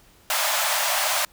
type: high-pass noise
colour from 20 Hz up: pink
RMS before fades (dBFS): -23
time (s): 0.3-1.25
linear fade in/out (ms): 2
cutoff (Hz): 580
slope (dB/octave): 96
effects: pink hiss -55 dBFS RMS until 1.32 s